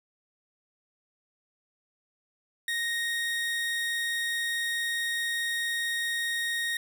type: tone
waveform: 30% pulse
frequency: 1864.7 Hz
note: A#6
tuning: in tune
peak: -25 dBFS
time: 2.68-6.77 s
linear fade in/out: 2 ms
effects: none